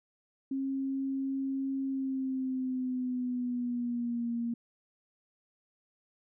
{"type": "tone with pitch glide", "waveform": "sine", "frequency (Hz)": [269.7, 234.8], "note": ["C#4", "A#3"], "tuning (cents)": [-47, 13], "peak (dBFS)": -30, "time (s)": [0.51, 4.54], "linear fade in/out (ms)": 5, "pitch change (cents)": -240, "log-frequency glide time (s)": [1.85, 4.31], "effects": []}